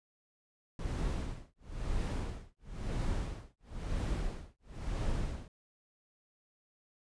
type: noise with tremolo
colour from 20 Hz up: brown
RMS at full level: -33 dBFS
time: 0.79-5.48 s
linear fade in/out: 2 ms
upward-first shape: sine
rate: 0.99 Hz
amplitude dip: 100%
effects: resampled to 22050 Hz